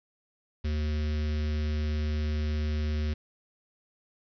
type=tone with notch filter; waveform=square; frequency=75.7 Hz; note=D#2; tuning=47 cents flat; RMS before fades=-29 dBFS; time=0.64-3.14 s; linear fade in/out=10 ms; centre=850 Hz; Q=0.64; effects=resampled to 11025 Hz + 9-bit